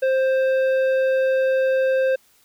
sine tone with tanh clipping, 526 Hz, C5, 9 cents sharp, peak -18 dBFS, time 0.02-2.16 s, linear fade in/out 10 ms, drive 10 dB, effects white hiss -58 dBFS RMS until 2.44 s

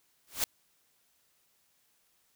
white noise with exponential growth, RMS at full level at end -25 dBFS, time 0.27-0.44 s, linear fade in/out 1 ms, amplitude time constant 35 ms, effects white hiss -71 dBFS RMS until 2.35 s

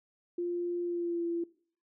sine tone with pitch glide, 349.2 to 339.7 Hz, F4 to F4, 0 to -48 cents, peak -30 dBFS, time 0.38-1.44 s, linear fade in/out 5 ms, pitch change -48 cents, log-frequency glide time 0.83-1.25 s, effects noise-tail reverb RT60 0.5 s tail -20 dB re dry

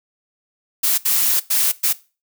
blue noise bursts at uneven times, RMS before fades -17 dBFS, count 4, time 0.83-0.98 / 1.05-1.4 / 1.5-1.72 / 1.83-1.93 s, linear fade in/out 10 ms, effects noise-tail reverb RT60 0.3 s tail -18 dB re dry

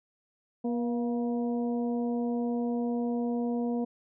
harmonic tone with a mistuned harmonic, 239.3 Hz, A#3, 46 cents sharp, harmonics 1 / 2 / 3 / 4, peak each -28 / -34 / -40 / -48 dBFS, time 0.64-3.85 s, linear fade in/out 10 ms, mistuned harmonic 3, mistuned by -37 cents, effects none

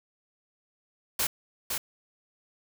white noise with echo, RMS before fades -27 dBFS, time 1.19-1.27 s, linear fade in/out 5 ms, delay 510 ms, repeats 1, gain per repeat -4 dB, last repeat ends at 1.78 s, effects none

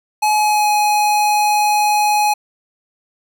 square tone with pitch glide, 849 to 838.3 Hz, G#5 to G#5, +38 to +16 cents, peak -13 dBFS, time 0.22-2.34 s, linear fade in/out 10 ms, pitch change -22 cents, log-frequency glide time 0.33-0.7 s, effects none

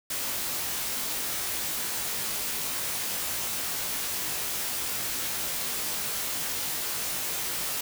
white noise with comb filter, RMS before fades -31 dBFS, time 0.1-7.81 s, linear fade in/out 5 ms, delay 19 ms, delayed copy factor +0.9, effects none

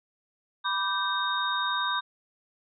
sine tone cluster, 987 / 1173 / 1555 / 3708 Hz, B5 / D6 / G6 / A#7, -1 / -2 / -14 / -10 cents, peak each -31 dBFS, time 0.64-2.01 s, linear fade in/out 20 ms, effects none

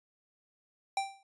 square tone with exponential decay, 784 Hz, G5, in tune, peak -27 dBFS, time 0.97-1.23 s, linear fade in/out 2 ms, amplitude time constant 56 ms, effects resampled to 24000 Hz

